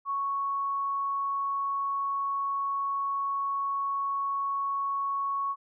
sine tone, 1108.7 Hz, C#6, in tune, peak -27 dBFS, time 0.05-5.56 s, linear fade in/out 50 ms, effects none

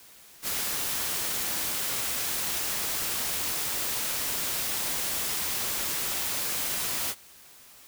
white noise, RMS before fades -30 dBFS, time 0.42-7.15 s, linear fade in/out 50 ms, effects white hiss -52 dBFS RMS until 7.87 s

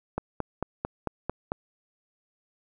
click train, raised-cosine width 1 ms, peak -14 dBFS, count 7, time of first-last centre 0.18-1.519 s, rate 4.48 Hz, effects none

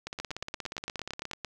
two click trains, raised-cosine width 0.2 ms, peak -19 / -18 dBFS, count 22 / 12, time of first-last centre 0.07-1.313 / 0.2-1.447 s, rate 16.9 / 8.82 Hz, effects none

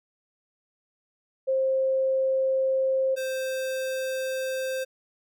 sine / square tone pair in turn, 529 / 523.5 Hz, C5 / C5, +19 / +1 cents, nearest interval unison, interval 18 cents, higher first, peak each -21 / -28 dBFS, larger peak first, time 1.47-3.16 / 3.16-4.85 s, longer neither, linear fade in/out 20 ms, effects none

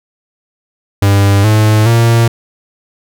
45% pulse tone with pitch steps, 99.9 / 107.69 / 116.09 Hz, G2 / A2 / A#2, +33 / -37 / -7 cents, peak -6 dBFS, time 1.02-2.28 s, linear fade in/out 5 ms, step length 420 ms, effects none

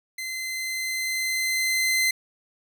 sawtooth tone with level ramp, 2063 Hz, C7, 25 cents flat, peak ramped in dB -27 to -16 dBFS, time 0.18-2.11 s, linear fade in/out 5 ms, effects none

